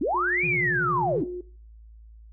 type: linear two-way sweep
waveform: sine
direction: up then down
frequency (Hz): 233.1 to 2484 to 249.4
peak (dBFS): -22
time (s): 0.01-1.24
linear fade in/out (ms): 5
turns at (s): 0.46
type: tone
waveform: sine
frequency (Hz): 358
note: F4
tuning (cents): +43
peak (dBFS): -30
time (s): 0.14-1.41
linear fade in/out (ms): 5
type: tone with vibrato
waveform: triangle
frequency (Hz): 146.7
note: D3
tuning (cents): -2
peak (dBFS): -28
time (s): 0.43-1.22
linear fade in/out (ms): 5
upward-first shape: sine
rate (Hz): 11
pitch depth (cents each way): 240
effects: noise-tail reverb RT60 0.4 s tail -17 dB re dry + added 55 Hz sine -45 dBFS peak until 2.32 s